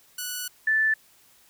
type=tone pair in turn; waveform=5% pulse / sine; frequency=1477 / 1756.5 Hz; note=F#6 / A6; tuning=-3 / -3 cents; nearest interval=minor third; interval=300 cents; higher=second; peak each=-19 dBFS; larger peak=neither; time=0.18-0.48 / 0.67-0.94 s; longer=first; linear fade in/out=5 ms; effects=white hiss -58 dBFS RMS until 1.49 s